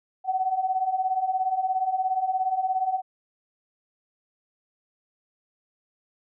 sine beating tone pair, 740 / 757 Hz, F#5 / F#5, 0 / +39 cents, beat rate 17 Hz, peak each -28 / -24 dBFS, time 0.24-3.02 s, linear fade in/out 50 ms, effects none

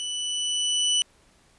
sawtooth tone with level ramp, 2974 Hz, F#7, 8 cents sharp, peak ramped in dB -26 to -16 dBFS, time 0-1.02 s, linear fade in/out 0 ms, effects pink hiss -60 dBFS RMS until 1.58 s + resampled to 24000 Hz

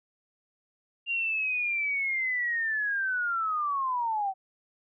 sine linear sweep, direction down, 2794 to 751 Hz, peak -26 dBFS, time 1.06-4.34 s, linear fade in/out 50 ms, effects none

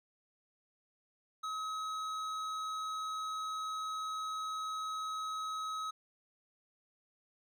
triangle tone with hard clipping, 1277 Hz, D#6, 45 cents sharp, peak -38 dBFS, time 1.43-5.91 s, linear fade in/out 10 ms, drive 14 dB, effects none

